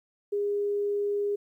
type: tone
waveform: sine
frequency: 408.2 Hz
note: G#4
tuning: 30 cents flat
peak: -25 dBFS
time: 0.32-1.36 s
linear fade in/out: 10 ms
effects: 11-bit